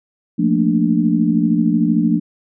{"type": "chord", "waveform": "sine", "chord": "Bb major seventh", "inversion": "second", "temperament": "equal with one note detuned", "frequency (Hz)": [174.61, 220, 233.1, 295.5], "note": ["F3", "A3", "Bb3", "D4"], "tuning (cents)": [0, 0, 0, 11], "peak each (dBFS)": -18, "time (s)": [0.38, 2.2], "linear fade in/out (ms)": 20, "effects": []}